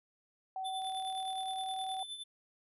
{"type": "tone", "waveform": "sine", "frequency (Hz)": 759, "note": "F#5", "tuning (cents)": 44, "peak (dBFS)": -36, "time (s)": [0.56, 2.03], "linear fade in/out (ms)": 2}
{"type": "tone with tremolo", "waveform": "square", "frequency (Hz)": 3520, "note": "A7", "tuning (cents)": 0, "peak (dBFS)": -39, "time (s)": [0.64, 2.24], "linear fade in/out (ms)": 20, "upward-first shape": "triangle", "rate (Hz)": 9.6, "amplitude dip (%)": 70}
{"type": "click train", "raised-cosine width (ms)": 0.2, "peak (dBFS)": -40, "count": 47, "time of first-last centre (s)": [0.82, 1.993], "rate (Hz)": 39.2}
{"effects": ["resampled to 32000 Hz"]}